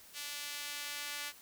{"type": "tone with high-pass filter sweep", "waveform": "sawtooth", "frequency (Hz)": 290.9, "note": "D4", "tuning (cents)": -16, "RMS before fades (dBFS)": -42, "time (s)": [0.13, 1.33], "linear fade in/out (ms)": 50, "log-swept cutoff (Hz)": [3000, 2000], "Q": 0.85, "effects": ["white hiss -57 dBFS RMS until 1.41 s"]}